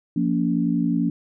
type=chord; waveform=sine; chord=Bb minor; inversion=second; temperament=equal with one note detuned; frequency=174.61 / 233.1 / 284.2 Hz; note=F3 / Bb3 / Db4; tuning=0 / 0 / +43 cents; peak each=-23 dBFS; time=0.16-1.1 s; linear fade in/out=5 ms; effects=none